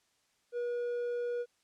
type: tone with hard clipping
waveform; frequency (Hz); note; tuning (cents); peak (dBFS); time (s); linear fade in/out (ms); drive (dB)
sine; 481.8; B4; -43; -33; 0.52-1.46; 50; 3
effects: white hiss -73 dBFS RMS until 1.63 s + low-pass 8000 Hz 12 dB/octave